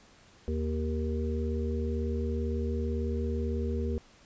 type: harmonic tone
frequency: 78 Hz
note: D#2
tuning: 5 cents sharp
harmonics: 1 / 3 / 5 / 6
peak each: -30 / -35 / -37 / -38 dBFS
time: 0.48-3.98 s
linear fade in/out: 0 ms
effects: pink hiss -58 dBFS RMS until 4.25 s + resampled to 16000 Hz